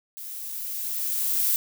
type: noise with level ramp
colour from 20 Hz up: violet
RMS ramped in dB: -38 to -22 dBFS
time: 0.17-1.56 s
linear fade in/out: 0 ms
effects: none